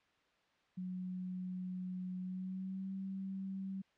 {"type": "tone with pitch glide", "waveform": "sine", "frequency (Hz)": [183.4, 192.3], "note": ["F#3", "G3"], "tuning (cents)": [-15, -33], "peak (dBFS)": -39, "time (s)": [0.77, 3.82], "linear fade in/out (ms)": 10, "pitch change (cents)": 82, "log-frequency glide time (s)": [2.2, 2.91], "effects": ["white hiss -73 dBFS RMS until 3.97 s", "low-pass 3000 Hz 12 dB/octave"]}